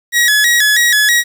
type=tone with vibrato; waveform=sawtooth; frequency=1800 Hz; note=A6; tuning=39 cents sharp; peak=-5 dBFS; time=0.12-1.24 s; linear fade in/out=50 ms; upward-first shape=square; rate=3.1 Hz; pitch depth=98 cents each way; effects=7-bit